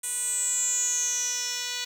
10% pulse tone with band-pass filter sweep, 490.9 Hz, B4, 10 cents flat, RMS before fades -28 dBFS, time 0.03-1.85 s, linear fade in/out 10 ms, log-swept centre 9200 to 4700 Hz, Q 9.8, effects 8-bit

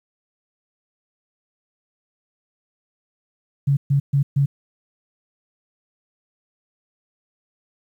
sine tone bursts, 140 Hz, C#3, 18 cents sharp, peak -14 dBFS, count 4, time 3.67-4.46 s, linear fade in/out 10 ms, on 100 ms, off 130 ms, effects 9-bit

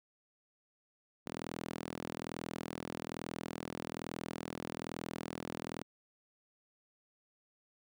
sawtooth tone with high-pass filter, 41.16 Hz, E1, 2 cents flat, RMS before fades -43 dBFS, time 1.26-5.83 s, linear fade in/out 0 ms, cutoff 230 Hz, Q 1.2, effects none

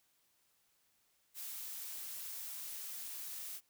blue noise, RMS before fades -45 dBFS, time 1.34-3.61 s, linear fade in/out 50 ms, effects white hiss -75 dBFS RMS until 3.69 s

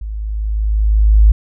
sine tone with level ramp, 52.9 Hz, G#1, 33 cents sharp, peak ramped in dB -22 to -3 dBFS, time 0.01-1.32 s, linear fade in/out 5 ms, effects none

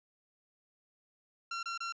sawtooth tone bursts, 1366 Hz, F6, 39 cents flat, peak -32 dBFS, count 3, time 1.51-1.924 s, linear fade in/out 5 ms, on 120 ms, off 27 ms, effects resampled to 16000 Hz

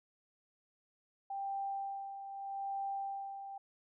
sine tone with tremolo, 788 Hz, G5, 9 cents sharp, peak -35 dBFS, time 1.3-3.58 s, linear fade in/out 5 ms, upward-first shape sine, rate 0.81 Hz, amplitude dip 60%, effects none

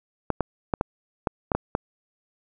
clicks, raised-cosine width 1 ms, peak -8 dBFS, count 8, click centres 0.303 / 0.407 / 0.738 / 0.811 / 1.272 / 1.518 / 1.55 / 1.751 s, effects none

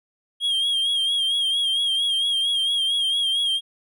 triangle tone with vibrato, 3242 Hz, G#7, 42 cents flat, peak -18 dBFS, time 0.4-3.61 s, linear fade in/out 50 ms, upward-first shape sine, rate 4.4 Hz, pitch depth 52 cents each way, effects none

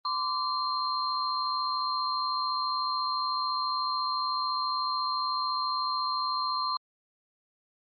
sine tone cluster, 1024 / 1164 / 4175 Hz, C6 / D6 / C8, -38 / -16 / -5 cents, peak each -31 / -31 / -33 dBFS, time 0.05-6.77 s, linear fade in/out 2 ms, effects Opus 24 kbps

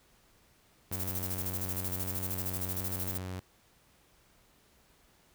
sawtooth tone, 92.5 Hz, F#2, in tune, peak -33 dBFS, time 0.91-3.4 s, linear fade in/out 5 ms
violet noise with tremolo, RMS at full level -35 dBFS, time 0.92-3.18 s, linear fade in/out 10 ms, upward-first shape square, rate 13 Hz, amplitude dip 65%
effects pink hiss -65 dBFS RMS until 5.34 s

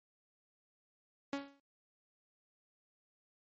sawtooth tone with exponential decay, 279.3 Hz, C#4, 13 cents sharp, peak -29 dBFS, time 1.33-1.6 s, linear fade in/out 2 ms, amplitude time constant 58 ms, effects low-pass 5000 Hz 12 dB/octave + MP3 32 kbps

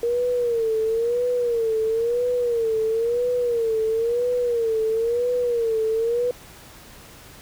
sine tone with vibrato, 466.2 Hz, A#4, in tune, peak -19 dBFS, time 0.03-6.31 s, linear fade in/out 2 ms, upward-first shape sine, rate 0.99 Hz, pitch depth 100 cents each way, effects pink hiss -45 dBFS RMS until 7.41 s

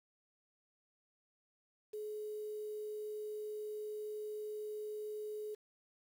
sine tone with quantisation, 424.5 Hz, G#4, 38 cents sharp, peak -40 dBFS, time 1.93-5.55 s, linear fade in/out 10 ms, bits 10, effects none

